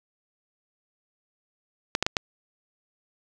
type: clicks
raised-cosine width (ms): 0.2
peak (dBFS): -5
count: 4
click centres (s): 1.951 / 2.026 / 2.065 / 2.168
effects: none